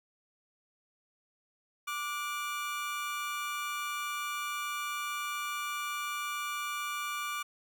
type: tone pair together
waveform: 25% pulse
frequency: 1174.7 / 1449.9 Hz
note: D6 / F#6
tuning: 0 / -36 cents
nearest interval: major third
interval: 364 cents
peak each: -31 / -38 dBFS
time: 1.87-7.43 s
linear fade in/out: 10 ms
effects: none